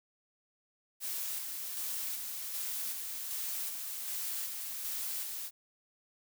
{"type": "noise with tremolo", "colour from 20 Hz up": "blue", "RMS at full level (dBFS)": -37, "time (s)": [1, 5.51], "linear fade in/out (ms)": 50, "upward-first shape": "square", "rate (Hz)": 1.3, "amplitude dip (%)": 30, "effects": []}